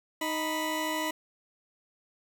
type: tone pair together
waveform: 20% pulse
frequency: 311.7 / 987.8 Hz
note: D#4 / B5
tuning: +3 / 0 cents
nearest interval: octave + minor sixth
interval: 1997 cents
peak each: -27 dBFS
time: 0.21-1.11 s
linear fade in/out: 5 ms
effects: none